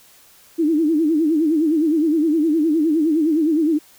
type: tone with vibrato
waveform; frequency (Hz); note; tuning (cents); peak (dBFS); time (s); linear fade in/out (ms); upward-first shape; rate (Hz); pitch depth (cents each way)
sine; 313.7; D#4; +14; -14; 0.58-3.79; 20; sine; 9.7; 120
effects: white hiss -50 dBFS RMS until 3.98 s